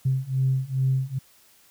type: beating tone pair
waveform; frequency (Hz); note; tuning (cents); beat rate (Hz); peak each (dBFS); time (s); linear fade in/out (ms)
sine; 130.81 / 133.21; C3 / C3; 0 / +31; 2.4; -24 / -23; 0.05-1.19; 10
effects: tanh soft clip ceiling -13 dBFS + white hiss -57 dBFS RMS until 1.7 s

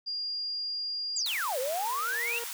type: tone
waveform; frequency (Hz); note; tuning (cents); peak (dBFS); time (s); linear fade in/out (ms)
sine; 4815; D8; +42; -31; 0.06-1.26; 20
type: tone with exponential growth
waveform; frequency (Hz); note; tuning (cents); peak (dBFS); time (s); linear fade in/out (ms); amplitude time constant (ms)
sawtooth; 470.5; A#4; +16; -32; 1.01-2.44; 2; 310
type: exponential two-way sweep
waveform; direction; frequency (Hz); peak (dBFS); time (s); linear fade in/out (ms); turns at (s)
sine; down then up; 7902 to 487.3 to 2835; -29; 1.16-2.39; 5; 1.59
type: high-pass noise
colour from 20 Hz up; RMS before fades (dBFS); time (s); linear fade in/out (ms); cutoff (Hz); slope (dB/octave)
white; -38; 1.26-2.53; 0; 760; 96
effects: none

